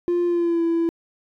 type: tone with pitch glide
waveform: triangle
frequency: 349.3 to 333.9 Hz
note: F4 to E4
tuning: 0 to +22 cents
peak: -15 dBFS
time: 0.08-0.89 s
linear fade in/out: 0 ms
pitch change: -78 cents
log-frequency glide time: 0.26-0.63 s
effects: tanh soft clip ceiling -13 dBFS